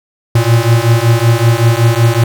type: beating tone pair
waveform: square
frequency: 113.8 / 119.1 Hz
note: A#2 / A#2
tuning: -41 / +38 cents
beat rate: 5.3 Hz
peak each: -11 dBFS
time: 0.35-2.24 s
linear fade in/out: 5 ms
effects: none